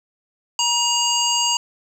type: harmonic tone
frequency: 948 Hz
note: A#5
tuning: 29 cents sharp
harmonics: 1 / 3 / 5 / 7 / 8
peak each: -23 / -21 / -24 / -24 / -26 dBFS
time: 0.59-1.57 s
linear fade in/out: 2 ms
effects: 7-bit